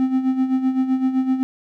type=tone with tremolo; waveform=triangle; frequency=260.7 Hz; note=C4; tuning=6 cents flat; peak=-12 dBFS; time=0-1.43 s; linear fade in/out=0 ms; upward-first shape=sine; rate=7.8 Hz; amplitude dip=65%; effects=none